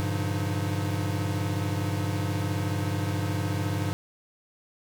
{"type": "tone cluster", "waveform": "square", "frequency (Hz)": [98.9, 118, 143.4, 175.3, 310.6], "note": ["G2", "A#2", "D3", "F3", "D#4"], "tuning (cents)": [16, 22, -41, 7, -3], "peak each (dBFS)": [-29, -37, -35, -36, -37], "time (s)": [0, 3.93], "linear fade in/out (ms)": 0, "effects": []}